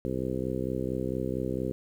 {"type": "harmonic tone", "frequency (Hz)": 64.4, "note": "C2", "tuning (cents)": -27, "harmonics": [1, 2, 3, 4, 5, 6, 7, 8], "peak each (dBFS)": [-40, -36, -36, -36, -36, -35, -38, -38], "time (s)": [0.05, 1.72], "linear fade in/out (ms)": 0, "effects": ["10-bit"]}